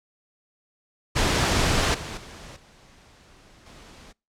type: noise with level steps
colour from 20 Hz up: pink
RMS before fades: -21 / -34 / -42 / -53 / -47 dBFS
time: 1.15-4.13 s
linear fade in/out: 20 ms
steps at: 1.94 / 2.17 / 2.56 / 3.66 s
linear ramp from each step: 5 ms
effects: noise-tail reverb RT60 0.3 s tail -26 dB re dry + low-pass 7000 Hz 12 dB/octave